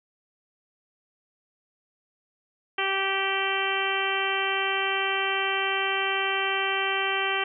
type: harmonic tone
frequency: 388.7 Hz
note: G4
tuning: 15 cents flat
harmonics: 1 / 2 / 3 / 4 / 5 / 6 / 7 / 8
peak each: -32 / -32 / -32 / -32 / -32 / -32 / -32 / -32 dBFS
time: 2.78-7.44 s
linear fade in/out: 5 ms
effects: none